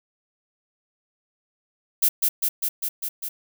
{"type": "noise with echo", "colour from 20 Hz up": "violet", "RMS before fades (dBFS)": -18, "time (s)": [2.02, 2.09], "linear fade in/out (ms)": 10, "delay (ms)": 200, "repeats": 6, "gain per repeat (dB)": -2, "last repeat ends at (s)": 3.29, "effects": []}